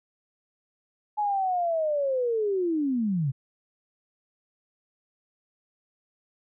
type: linear sweep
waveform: sine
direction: down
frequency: 850 to 125.1 Hz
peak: -23 dBFS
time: 1.17-3.32 s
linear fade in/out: 20 ms
effects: none